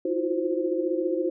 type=tone cluster; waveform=sine; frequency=321.3 / 348 / 362.8 / 523 Hz; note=E4 / F4 / F#4 / C5; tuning=-44 / -6 / -34 / -1 cents; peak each=-29 dBFS; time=0.05-1.3 s; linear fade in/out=5 ms; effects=none